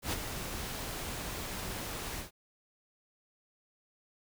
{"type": "noise with ADSR envelope", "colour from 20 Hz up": "pink", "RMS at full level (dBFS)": -32, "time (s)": [0.02, 2.31], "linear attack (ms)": 100, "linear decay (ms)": 35, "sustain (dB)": -7, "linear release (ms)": 130, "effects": []}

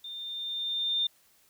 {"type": "tone with level ramp", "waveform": "sine", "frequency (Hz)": 3610, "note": "A7", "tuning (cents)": 44, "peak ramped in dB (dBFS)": [-38, -24], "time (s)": [0.04, 1.07], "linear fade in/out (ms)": 5, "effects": ["white hiss -64 dBFS RMS until 1.49 s"]}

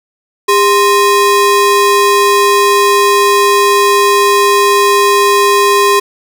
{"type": "ring-modulated tone", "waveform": "square", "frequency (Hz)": 724, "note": "F#5", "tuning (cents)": -38, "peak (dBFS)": -4, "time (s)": [0.48, 6], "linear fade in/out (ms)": 10, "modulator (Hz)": 321, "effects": []}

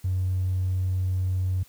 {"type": "tone with tanh clipping", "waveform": "triangle", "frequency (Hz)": 92.5, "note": "F#2", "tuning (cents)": 0, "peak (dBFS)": -21, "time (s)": [0.04, 1.63], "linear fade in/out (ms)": 5, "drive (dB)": 1, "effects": ["white hiss -56 dBFS RMS until 1.68 s", "high-pass 60 Hz 12 dB/octave"]}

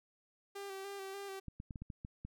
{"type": "tone with vibrato", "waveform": "sawtooth", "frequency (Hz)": 392.6, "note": "G4", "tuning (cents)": 3, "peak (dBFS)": -39, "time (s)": [0.55, 1.4], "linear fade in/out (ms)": 10, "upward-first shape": "square", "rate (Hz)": 3.4, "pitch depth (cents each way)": 26}
{"type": "clicks", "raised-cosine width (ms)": 5, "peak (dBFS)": -32, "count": 8, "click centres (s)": [1.483, 1.601, 1.708, 1.758, 1.82, 1.902, 2.049, 2.25]}
{"effects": []}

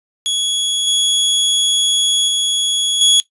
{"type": "tone with level steps", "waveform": "sawtooth", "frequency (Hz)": 3355, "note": "G#7", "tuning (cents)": 17, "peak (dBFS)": [-12, -9, -11, -5], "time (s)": [0.26, 3.2], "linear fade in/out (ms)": 0, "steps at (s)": [0.87, 2.28, 3.01], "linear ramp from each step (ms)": 2, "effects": ["noise-tail reverb RT60 0.1 s tail -17 dB re dry", "resampled to 24000 Hz"]}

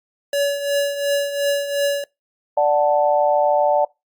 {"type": "tone with tremolo", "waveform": "square", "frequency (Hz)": 568, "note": "C#5", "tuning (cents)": 42, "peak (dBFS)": -16, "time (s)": [0.33, 2.04], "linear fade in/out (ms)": 2, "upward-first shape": "triangle", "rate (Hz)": 2.8, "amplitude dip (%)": 70}
{"type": "chord", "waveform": "sine", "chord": "D major", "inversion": "none", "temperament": "equal", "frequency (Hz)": [587.3, 740, 880], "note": ["D5", "F#5", "A5"], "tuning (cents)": [0, 0, 0], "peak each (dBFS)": [-16, -19, -20], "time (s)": [2.57, 3.85], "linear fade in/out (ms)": 5}
{"effects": ["noise-tail reverb RT60 0.2 s tail -23 dB re dry", "Opus 48 kbps"]}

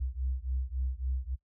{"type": "beating tone pair", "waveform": "sine", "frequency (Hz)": [62.9, 66.5], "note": ["B1", "C2"], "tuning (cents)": [32, 29], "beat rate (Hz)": 3.6, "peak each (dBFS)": [-32, -33], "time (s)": [0, 1.36], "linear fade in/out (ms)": 20, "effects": ["noise-tail reverb RT60 0.1 s tail -20 dB re dry", "tanh soft clip ceiling -24 dBFS"]}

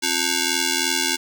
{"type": "ring-modulated tone", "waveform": "5% pulse", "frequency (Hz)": 622.3, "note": "D#5", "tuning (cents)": 0, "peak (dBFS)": -5, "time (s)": [0.02, 1.17], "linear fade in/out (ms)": 20, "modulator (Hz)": 975, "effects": []}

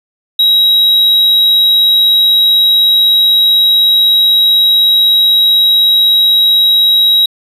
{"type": "tone", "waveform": "triangle", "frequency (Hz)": 3839, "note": "B7", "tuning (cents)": -50, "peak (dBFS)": -4, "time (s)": [0.39, 7.26], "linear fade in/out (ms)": 5, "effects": ["resampled to 32000 Hz"]}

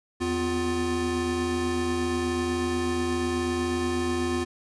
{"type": "tone cluster", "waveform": "square", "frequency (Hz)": [81.5, 252.7, 351.8], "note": ["E2", "B3", "F4"], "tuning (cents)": [-19, 40, 13], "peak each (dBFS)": [-34, -30, -28], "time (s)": [0.2, 4.45], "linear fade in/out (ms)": 20, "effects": ["resampled to 24000 Hz"]}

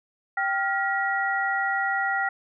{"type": "tone cluster", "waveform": "sine", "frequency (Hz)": [783, 1403, 1916], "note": ["G5", "F6", "A#6"], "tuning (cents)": [-2, 8, 47], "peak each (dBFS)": -27, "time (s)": [0.37, 2.29], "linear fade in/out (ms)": 5, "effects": []}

